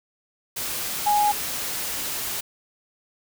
sine tone in noise, 830.6 Hz, G#5, in tune, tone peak -17 dBFS, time 1.06-1.32 s, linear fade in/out 10 ms, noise white, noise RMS -29 dBFS, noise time 0.56-2.41 s, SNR +9 dB, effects none

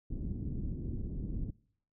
pink low-pass noise, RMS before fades -37 dBFS, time 0.1-1.51 s, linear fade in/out 10 ms, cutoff 290 Hz, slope 24 dB/octave, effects noise-tail reverb RT60 0.6 s tail -23 dB re dry

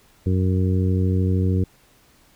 harmonic tone, 93 Hz, F#2, 9 cents sharp, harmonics 1 / 2 / 3 / 4 / 5, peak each -18 / -24 / -28 / -30 / -32 dBFS, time 0.26-1.64 s, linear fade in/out 5 ms, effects pink hiss -56 dBFS RMS until 2.35 s

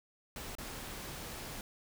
pink noise with dropouts, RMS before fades -44 dBFS, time 0.36-1.61 s, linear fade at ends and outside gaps 1 ms, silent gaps 0.552-0.584 s, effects none

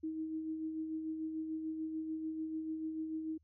sine tone with tremolo, 316.7 Hz, D#4, 31 cents sharp, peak -35 dBFS, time 0.03-3.38 s, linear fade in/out 10 ms, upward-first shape sine, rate 6.8 Hz, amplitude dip 40%, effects added 78 Hz sine -68 dBFS peak until 3.43 s

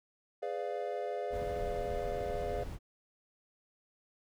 triangle chord, G# diminished seventh, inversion none, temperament equal with one note detuned, 415.3 / 501.6 / 587.3 / 698.5 Hz, G#4 / B4 / D5 / F5, 0 / +27 / 0 / 0 cents, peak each -38 dBFS, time 0.42-2.64 s, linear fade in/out 10 ms
brown noise, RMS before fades -41 dBFS, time 1.3-2.79 s, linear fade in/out 50 ms
effects none

